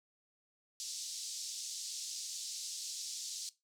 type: band-pass noise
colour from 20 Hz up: white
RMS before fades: -43 dBFS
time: 0.8-3.49 s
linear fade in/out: 0 ms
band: 4200 to 7300 Hz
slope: 24 dB/octave
effects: noise-tail reverb RT60 0.2 s tail -17 dB re dry